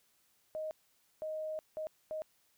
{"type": "tone bursts at uneven times", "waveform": "sine", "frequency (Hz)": 624, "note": "D#5", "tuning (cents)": 5, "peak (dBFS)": -36, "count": 4, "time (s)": [[0.55, 0.71], [1.22, 1.59], [1.77, 1.87], [2.11, 2.22]], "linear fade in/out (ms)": 0, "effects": ["white hiss -72 dBFS RMS until 2.57 s"]}